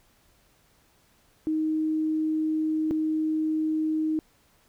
sine tone pair in turn, 312.9 / 312.9 Hz, D#4 / D#4, +10 / +10 cents, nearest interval unison, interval 0 cents, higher neither, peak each -23 dBFS, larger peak neither, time 1.47-2.91 / 2.91-4.19 s, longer first, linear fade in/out 0 ms, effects pink hiss -63 dBFS RMS until 4.68 s

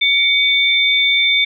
sine tone pair together, 2249 / 3565 Hz, C#7 / A7, +24 / +22 cents, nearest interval minor sixth, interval 798 cents, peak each -14 dBFS, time 0.01-1.45 s, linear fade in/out 10 ms, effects none

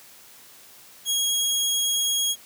20% pulse tone, 3297 Hz, G#7, 13 cents flat, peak -16 dBFS, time 1.05-2.36 s, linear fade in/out 50 ms, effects white hiss -49 dBFS RMS until 2.45 s + high-pass 80 Hz 12 dB/octave

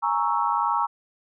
sine chord, A# half-diminished seventh, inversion third, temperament equal, 830.6 / 932.3 / 1108.7 / 1318.5 Hz, G#5 / A#5 / C#6 / E6, 0 / 0 / 0 / 0 cents, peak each -28 / -24 / -26 / -28 dBFS, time 0.02-0.87 s, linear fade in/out 20 ms, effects none

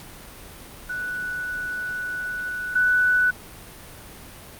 sine tone pair in turn, 1480 / 1487.5 Hz, F#6 / F#6, 0 / +9 cents, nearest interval unison, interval 9 cents, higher second, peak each -26 / -16 dBFS, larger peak second, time 0.89-2.75 / 2.75-3.31 s, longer first, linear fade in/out 10 ms, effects pink hiss -42 dBFS RMS until 4.59 s + Opus 48 kbps

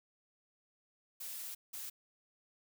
blue noise bursts at uneven times, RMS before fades -44 dBFS, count 2, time 1.2-1.55 / 1.73-1.9 s, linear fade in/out 10 ms, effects none

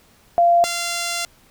sine / 5% pulse tone pair in turn, 690 / 690 Hz, F5 / F5, -21 / -21 cents, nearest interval unison, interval 0 cents, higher neither, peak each -11 dBFS, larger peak neither, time 0.38-0.64 / 0.64-1.25 s, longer second, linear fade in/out 0 ms, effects pink hiss -54 dBFS RMS until 1.5 s

